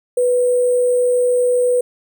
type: tone with sample-and-hold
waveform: sine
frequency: 493.9 Hz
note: B4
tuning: in tune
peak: -12 dBFS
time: 0.17-1.81 s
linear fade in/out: 5 ms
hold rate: 8820 Hz
effects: none